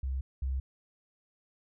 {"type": "tone pair in turn", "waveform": "sine", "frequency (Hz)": [66, 66], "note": ["C2", "C2"], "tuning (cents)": [16, 16], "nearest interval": "unison", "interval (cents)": 0, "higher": "neither", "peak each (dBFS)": [-30, -29], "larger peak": "second", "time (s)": [[0.03, 0.21], [0.42, 0.6]], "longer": "neither", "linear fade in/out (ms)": 5, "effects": []}